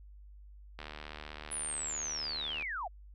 click train, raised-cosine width 0.3 ms, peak -27 dBFS, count 140, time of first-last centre 0.79-2.624 s, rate 75.8 Hz
sine linear sweep, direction down, 10000 to 626 Hz, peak -35 dBFS, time 1.51-2.88 s, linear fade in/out 10 ms
effects added 50 Hz sine -50 dBFS peak until 3.14 s

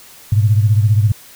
sine beating tone pair, 103.83 / 118.83 Hz, G#2 / A#2, 0 / +34 cents, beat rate 15 Hz, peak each -10 / -16 dBFS, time 0.32-1.12 s, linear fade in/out 5 ms, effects white hiss -41 dBFS RMS until 1.35 s

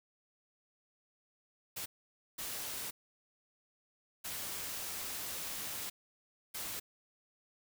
white noise bursts at uneven times, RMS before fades -41 dBFS, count 4, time 1.76-1.86 / 2.38-2.91 / 4.24-5.9 / 6.54-6.8 s, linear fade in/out 10 ms, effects none

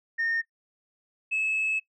sine tone pair in turn, 1831 / 2595 Hz, A#6 / E7, -32 / -28 cents, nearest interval tritone, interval 604 cents, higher second, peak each -23 / -23 dBFS, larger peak neither, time 0.18-0.42 / 1.31-1.8 s, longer second, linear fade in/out 20 ms, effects noise-tail reverb RT60 0.1 s tail -18 dB re dry + tanh soft clip ceiling -21 dBFS

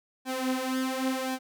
sawtooth tone with flanger, 260 Hz, C4, 11 cents flat, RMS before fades -30 dBFS, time 0.25-1.39 s, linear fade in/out 50 ms, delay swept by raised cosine 1.2 to 7.1 ms, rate 0.93 Hz, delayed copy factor +0.75, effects none

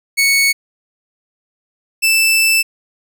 sawtooth tone pair in turn, 2217 / 2646 Hz, C#7 / E7, 0 / +6 cents, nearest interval minor third, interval 306 cents, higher second, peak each -7 dBFS, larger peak neither, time 0.17-0.53 / 2.02-2.63 s, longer second, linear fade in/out 20 ms, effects none

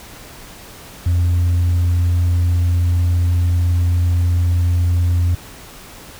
sine tone, 87.31 Hz, F2, in tune, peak -10 dBFS, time 1.06-5.35 s, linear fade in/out 5 ms, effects tanh soft clip ceiling -11 dBFS + pink hiss -38 dBFS RMS until 6.19 s

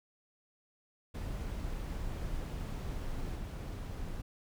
brown noise with level steps, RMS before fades -38 / -40 dBFS, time 1.14-4.22 s, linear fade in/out 10 ms, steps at 3.35 s, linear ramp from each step 10 ms, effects none

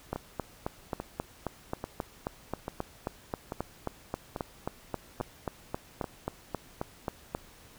two click trains, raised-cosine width 1 ms, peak -17 / -20 dBFS, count 28 / 8, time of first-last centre 0.13-7.349 / 0.16-6.042 s, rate 3.74 / 1.19 Hz, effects pink hiss -55 dBFS RMS until 7.78 s

